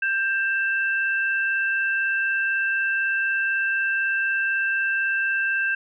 sine tone pair together, 1581 / 2662 Hz, G6 / E7, +14 / +16 cents, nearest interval major sixth, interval 902 cents, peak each -21 / -28 dBFS, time 0.02-5.75 s, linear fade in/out 5 ms, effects none

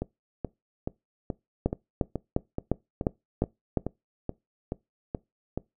two click trains, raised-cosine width 2 ms, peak -16 / -10 dBFS, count 14 / 7, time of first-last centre 0.02-5.576 / 1.66-3.773 s, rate 2.34 / 2.84 Hz, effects noise-tail reverb RT60 0.2 s tail -22 dB re dry

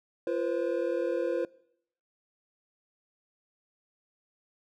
triangle tone cluster, 343.7 / 486.4 / 526 Hz, F4 / B4 / C5, -28 / -26 / +9 cents, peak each -30 dBFS, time 0.27-1.45 s, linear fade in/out 2 ms, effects noise-tail reverb RT60 0.7 s tail -22 dB re dry

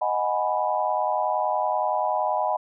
sine chord, G# minor seventh, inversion second, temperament equal, 622.3 / 740 / 830.6 / 987.8 Hz, D#5 / F#5 / G#5 / B5, 0 / 0 / 0 / 0 cents, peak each -27 dBFS, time 0.01-2.57 s, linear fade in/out 10 ms, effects none

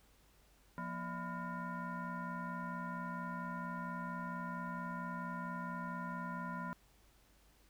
sine tone with frequency modulation, 587.3 Hz, D5, in tune, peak -39 dBFS, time 0.78-6.73 s, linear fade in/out 0 ms, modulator 413 Hz, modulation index 2.1, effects added 50 Hz sine -68 dBFS peak until 7.69 s + pink hiss -69 dBFS RMS until 7.69 s

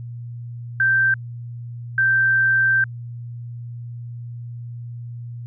sine tone bursts at uneven times, 1565 Hz, G6, 3 cents flat, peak -14 dBFS, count 2, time 0.8-1.14 / 1.98-2.84 s, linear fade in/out 2 ms, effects added 119 Hz sine -30 dBFS peak until 5.46 s

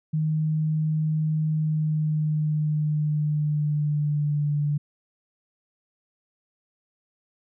sine tone with pitch glide, 155.56 to 146.83 Hz, D#3 to D3, 0 to 0 cents, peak -21 dBFS, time 0.13-4.78 s, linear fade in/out 10 ms, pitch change -100 cents, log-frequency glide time 1.51-4.55 s, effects none

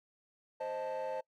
triangle chord, A diminished, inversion first, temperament equal, 523.3 / 622.3 / 880 Hz, C5 / Eb5 / A5, 0 / 0 / 0 cents, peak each -35 / -38 / -38 dBFS, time 0.6-1.21 s, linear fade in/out 10 ms, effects noise-tail reverb RT60 0.1 s tail -24 dB re dry + tanh soft clip ceiling -30 dBFS

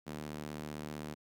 sawtooth tone with high-pass filter, 75.6 Hz, D#2, 49 cents flat, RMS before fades -43 dBFS, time 0.06-1.15 s, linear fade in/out 20 ms, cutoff 190 Hz, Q 1.2, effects none

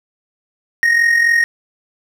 triangle tone with amplitude modulation, 1864.7 Hz, A#6, in tune, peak -6 dBFS, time 0.83-1.44 s, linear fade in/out 0 ms, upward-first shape sine, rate 43.7 Hz, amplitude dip 55%, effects none

